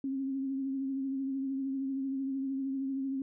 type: tone with vibrato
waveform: sine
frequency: 269.5 Hz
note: C#4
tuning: 49 cents flat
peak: -31 dBFS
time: 0.04-3.22 s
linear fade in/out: 2 ms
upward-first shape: triangle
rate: 13 Hz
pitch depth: 38 cents each way
effects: none